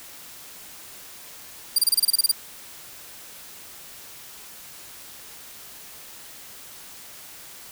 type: tone bursts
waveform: 15% pulse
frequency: 4754 Hz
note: D8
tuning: 20 cents sharp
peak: -9 dBFS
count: 11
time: 1.76-2.316 s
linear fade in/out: 5 ms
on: 26 ms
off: 27 ms
effects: white hiss -43 dBFS RMS until 7.71 s